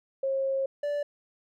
sine / triangle tone pair in turn, 539 / 581.9 Hz, C#5 / D5, -49 / -16 cents, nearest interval minor second, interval 133 cents, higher second, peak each -25 dBFS, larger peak neither, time 0.23-0.66 / 0.83-1.03 s, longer first, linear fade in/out 5 ms, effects none

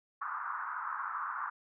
white band-pass noise, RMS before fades -38 dBFS, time 0.21-1.5 s, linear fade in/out 10 ms, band 1000 to 1400 Hz, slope 48 dB/octave, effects none

